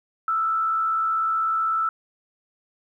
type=tone with frequency modulation; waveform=sine; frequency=1322 Hz; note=E6; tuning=5 cents sharp; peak=-20 dBFS; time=0.28-1.89 s; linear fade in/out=2 ms; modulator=72.2 Hz; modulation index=0.39; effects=10-bit